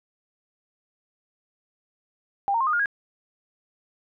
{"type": "tone with pitch steps", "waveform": "sine", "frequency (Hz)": [797, 920.8, 1063.9, 1229.1, 1420.1, 1640.7], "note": ["G5", "A#5", "C6", "D#6", "F6", "G#6"], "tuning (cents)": [28, -22, 29, -22, 29, -22], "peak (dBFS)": -20, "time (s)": [2.48, 2.858], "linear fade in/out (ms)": 0, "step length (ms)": 63, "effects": []}